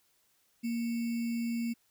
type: tone with sample-and-hold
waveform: sine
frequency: 233.1 Hz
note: A#3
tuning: in tune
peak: -30 dBFS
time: 0.63-1.74 s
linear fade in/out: 20 ms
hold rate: 2450 Hz
effects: white hiss -71 dBFS RMS until 1.9 s